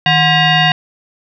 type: tone with frequency modulation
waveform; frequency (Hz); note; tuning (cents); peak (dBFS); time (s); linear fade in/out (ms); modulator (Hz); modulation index
sine; 1046.5; C6; 0; -8; 0.06-0.72; 2; 889; 2.8
effects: none